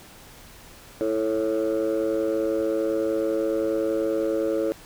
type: chord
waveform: sine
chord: A major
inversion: second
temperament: just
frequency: 330 / 440 / 550 Hz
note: E4 / A4 / C#5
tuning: +2 / 0 / -14 cents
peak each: -24 dBFS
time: 1.01-4.72 s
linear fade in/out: 0 ms
effects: tanh soft clip ceiling -17 dBFS + pink hiss -47 dBFS RMS until 4.85 s